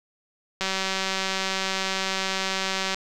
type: click train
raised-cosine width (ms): 0.2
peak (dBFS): -9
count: 447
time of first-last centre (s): 0.61-2.945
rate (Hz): 191
effects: none